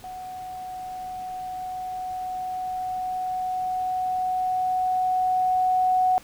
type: tone with level ramp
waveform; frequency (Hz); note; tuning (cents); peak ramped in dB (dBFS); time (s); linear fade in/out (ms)
sine; 740; F#5; 0; -34 to -17; 0.04-6.18; 0
effects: pink hiss -49 dBFS RMS until 6.23 s